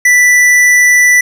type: tone with hard clipping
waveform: triangle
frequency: 1975.5 Hz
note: B6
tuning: in tune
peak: -6 dBFS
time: 0.05-1.21 s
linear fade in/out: 5 ms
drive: 15 dB
effects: none